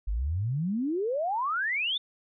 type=exponential sweep; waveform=sine; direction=up; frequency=46.44 to 3637 Hz; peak=-26 dBFS; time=0.07-1.98 s; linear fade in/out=10 ms; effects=none